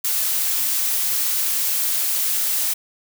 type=noise; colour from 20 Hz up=blue; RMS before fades=-21 dBFS; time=0.04-2.74 s; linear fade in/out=10 ms; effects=none